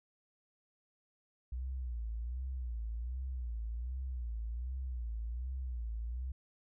sine tone with vibrato, 60.1 Hz, B1, 46 cents flat, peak -36 dBFS, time 1.52-6.32 s, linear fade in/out 5 ms, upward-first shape sine, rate 1.3 Hz, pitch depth 140 cents each way, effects none

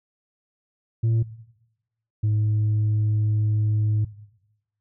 sine tone pair in turn, 113.5 / 106.71 Hz, A#2 / G#2, -46 / +47 cents, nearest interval minor second, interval 107 cents, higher first, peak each -15 / -16 dBFS, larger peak first, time 1.03-1.23 / 2.23-4.05 s, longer second, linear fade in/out 10 ms, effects noise-tail reverb RT60 0.9 s tail -18 dB re dry + tanh soft clip ceiling -17 dBFS

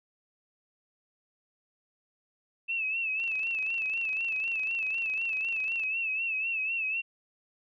sine tone with vibrato, 2637 Hz, E7, in tune, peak -28 dBFS, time 2.68-7.02 s, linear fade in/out 20 ms, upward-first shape sine, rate 4 Hz, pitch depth 71 cents each way
click train, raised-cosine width 0.2 ms, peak -32 dBFS, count 69, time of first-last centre 3.2-5.836 s, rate 25.8 Hz
effects none

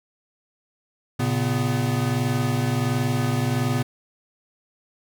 square tone cluster, 116 / 137.4 / 247.8 Hz, A#2 / C#3 / B3, -8 / -15 / +6 cents, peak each -25 / -26 / -27 dBFS, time 1.19-3.83 s, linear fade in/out 10 ms, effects none

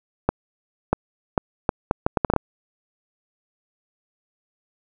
accelerating click train, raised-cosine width 1 ms, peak -3 dBFS, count 11, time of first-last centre 0.29-2.363 s, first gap 640 ms, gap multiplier 0.7, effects none

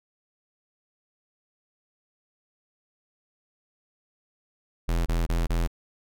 square tone bursts, 42.13 Hz, E1, 38 cents sharp, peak -23 dBFS, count 4, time 4.88-5.675 s, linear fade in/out 10 ms, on 180 ms, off 25 ms, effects none

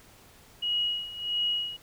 sine tone with tremolo, 2900 Hz, F#7, 35 cents flat, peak -24 dBFS, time 0.62-1.77 s, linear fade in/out 10 ms, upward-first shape sine, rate 1.5 Hz, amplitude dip 80%, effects pink hiss -55 dBFS RMS until 1.82 s

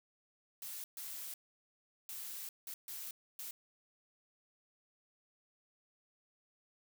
blue noise bursts at uneven times, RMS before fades -45 dBFS, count 6, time 0.62-0.84 / 0.97-1.34 / 2.09-2.49 / 2.67-2.74 / 2.88-3.11 / 3.39-3.51 s, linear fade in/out 2 ms, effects none

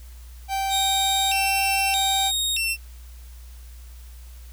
45% pulse tone, 779 Hz, G5, 11 cents flat, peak -23 dBFS, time 0.48-2.32 s, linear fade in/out 50 ms
sawtooth tone with vibrato, 3176 Hz, G7, 22 cents sharp, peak -19 dBFS, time 0.69-2.77 s, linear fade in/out 50 ms, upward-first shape square, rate 0.8 Hz, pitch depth 280 cents each way
effects added 60 Hz sine -39 dBFS peak until 4.52 s + white hiss -53 dBFS RMS until 4.52 s

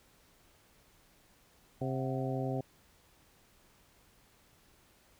harmonic tone with a mistuned harmonic, 132 Hz, C3, 16 cents sharp, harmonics 1 / 2 / 3 / 4 / 5 / 6, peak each -35 / -38 / -40 / -41 / -42 / -43 dBFS, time 1.81-2.61 s, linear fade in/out 5 ms, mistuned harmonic 6, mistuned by -91 cents, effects pink hiss -65 dBFS RMS until 5.19 s

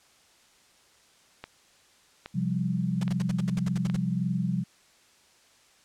click train, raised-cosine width 0.3 ms, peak -22 dBFS, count 4, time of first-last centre 1.44-3.899 s, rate 1.22 Hz
sine chord, C suspended fourth, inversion none, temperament just, 130.81 / 174.42 / 196.22 Hz, C3 / F3 / G3, 0 / -2 / +2 cents, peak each -31 / -28 / -30 dBFS, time 2.34-4.64 s, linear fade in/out 20 ms
pink noise bursts, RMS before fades -38 dBFS, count 11, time 3.01-3.966 s, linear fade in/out 5 ms, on 26 ms, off 67 ms
effects white hiss -60 dBFS RMS until 5.84 s + low-pass 8000 Hz 12 dB/octave

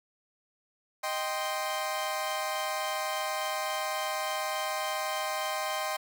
sawtooth chord, C minor, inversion first, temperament equal, 622.3 / 784 / 1046.5 Hz, Eb5 / G5 / C6, 0 / 0 / 0 cents, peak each -31 dBFS, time 1.03-5.97 s, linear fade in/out 10 ms, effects none

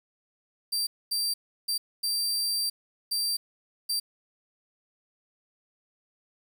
sawtooth tone bursts at uneven times, 4699 Hz, D8, in tune, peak -23 dBFS, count 6, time 0.72-0.87 / 1.11-1.34 / 1.68-1.78 / 2.03-2.7 / 3.11-3.37 / 3.89-4 s, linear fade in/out 10 ms, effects 9-bit

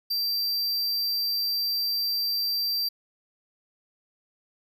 square tone, 4699 Hz, D8, in tune, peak -25 dBFS, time 0.1-2.89 s, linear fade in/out 10 ms, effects none

